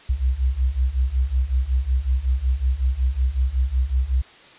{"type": "beating tone pair", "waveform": "sine", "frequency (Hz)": [61.3, 66.7], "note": ["B1", "C2"], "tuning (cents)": [-12, 34], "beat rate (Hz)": 5.4, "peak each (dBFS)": [-22, -20], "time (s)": [0.09, 4.22], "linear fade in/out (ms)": 10, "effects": ["white hiss -47 dBFS RMS until 4.58 s", "resampled to 8000 Hz"]}